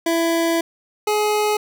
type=tone pair in turn; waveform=25% pulse; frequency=332.8 / 421.5 Hz; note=E4 / G#4; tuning=+17 / +26 cents; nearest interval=major third; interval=409 cents; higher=second; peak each=-13 dBFS; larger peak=neither; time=0.06-0.61 / 1.07-1.57 s; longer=first; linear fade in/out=5 ms; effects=none